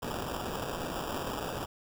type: noise with sample-and-hold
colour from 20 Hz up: blue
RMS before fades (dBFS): -36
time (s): 0.02-1.66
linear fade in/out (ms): 10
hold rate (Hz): 2100
effects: none